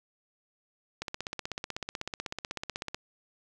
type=click train; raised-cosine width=0.2 ms; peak=-17 dBFS; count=32; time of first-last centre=1.02-2.945 s; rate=16.1 Hz; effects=none